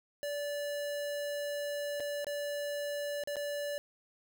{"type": "tone with dropouts", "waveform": "square", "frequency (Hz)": 580, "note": "D5", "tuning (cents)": -22, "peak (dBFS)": -35, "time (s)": [0.23, 3.78], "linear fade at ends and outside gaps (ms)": 0, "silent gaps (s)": [[1.999, 2.004], [2.245, 2.268], [3.237, 3.274], [3.358, 3.367]], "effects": []}